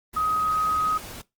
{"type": "tone in noise", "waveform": "sine", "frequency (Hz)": 1259, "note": "D#6", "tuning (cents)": 20, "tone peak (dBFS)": -21, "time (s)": [0.16, 0.98], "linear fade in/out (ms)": 10, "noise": "pink", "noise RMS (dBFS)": -39, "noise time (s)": [0.13, 1.22], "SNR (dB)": 15, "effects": ["noise-tail reverb RT60 0.2 s tail -20 dB re dry", "Opus 24 kbps"]}